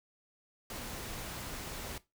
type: noise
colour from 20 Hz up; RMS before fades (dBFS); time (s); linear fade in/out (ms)
pink; -42; 0.7-1.98; 2
effects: noise-tail reverb RT60 0.2 s tail -17 dB re dry